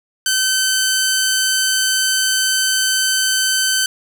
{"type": "tone", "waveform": "10% pulse", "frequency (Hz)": 1534, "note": "G6", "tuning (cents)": -38, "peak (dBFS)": -6, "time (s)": [0.26, 3.86], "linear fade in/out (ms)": 2, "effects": []}